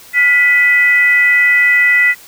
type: tone with frequency modulation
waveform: sine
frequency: 1979 Hz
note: B6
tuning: 3 cents sharp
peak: -7 dBFS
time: 0.13-2.15 s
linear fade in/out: 50 ms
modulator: 555 Hz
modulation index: 0.43
effects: white hiss -39 dBFS RMS until 2.27 s